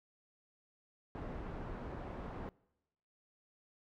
pink low-pass noise, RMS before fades -44 dBFS, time 1.15-2.49 s, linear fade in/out 0 ms, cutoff 1100 Hz, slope 12 dB/octave, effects noise-tail reverb RT60 1.0 s tail -25 dB re dry

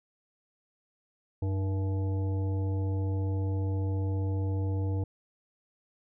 harmonic tone with a mistuned harmonic, 95.3 Hz, G2, 48 cents flat, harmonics 1 / 3 / 5 / 7 / 9, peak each -27 / -38 / -41 / -50 / -49 dBFS, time 1.42-5.04 s, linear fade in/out 5 ms, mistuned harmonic 3, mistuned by +87 cents, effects none

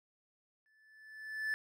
triangle tone with exponential growth, 1746 Hz, A6, 14 cents flat, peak -29 dBFS, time 0.66-1.54 s, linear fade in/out 0 ms, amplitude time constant 190 ms, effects none

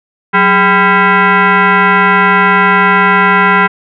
sine tone with frequency modulation, 185 Hz, F#3, in tune, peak -5 dBFS, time 0.33-3.68 s, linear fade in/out 20 ms, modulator 596 Hz, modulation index 3.2, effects none

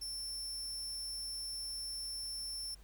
sawtooth tone, 5380 Hz, E8, 34 cents sharp, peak -37 dBFS, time 0.01-2.75 s, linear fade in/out 10 ms, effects added 50 Hz sine -55 dBFS peak until 2.83 s + pink hiss -66 dBFS RMS until 2.83 s

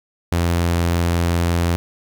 sawtooth tone, 85.6 Hz, F2, 34 cents flat, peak -12 dBFS, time 0.32-1.76 s, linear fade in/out 0 ms, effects 9-bit

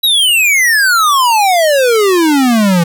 square exponential sweep, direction down, 3933 to 164.81 Hz, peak -8 dBFS, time 0.03-2.84 s, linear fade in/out 10 ms, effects none

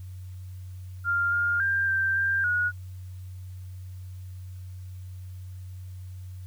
sine tone with pitch steps, 1397 / 1411 / 1591 / 1570 / 1587 / 1452 Hz, F6 / F6 / G6 / G6 / G6 / F#6, 0 / +17 / +25 / +2 / +21 / -33 cents, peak -22 dBFS, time 1.04-2.72 s, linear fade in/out 50 ms, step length 280 ms, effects added 92 Hz sine -37 dBFS peak until 6.46 s + white hiss -61 dBFS RMS until 6.46 s

